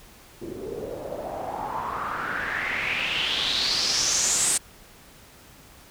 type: noise with low-pass filter sweep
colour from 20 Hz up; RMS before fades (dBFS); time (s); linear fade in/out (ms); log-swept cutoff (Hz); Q
white; -27; 0.41-4.58; 10; 330 to 8800; 5
effects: pink hiss -50 dBFS RMS until 5.9 s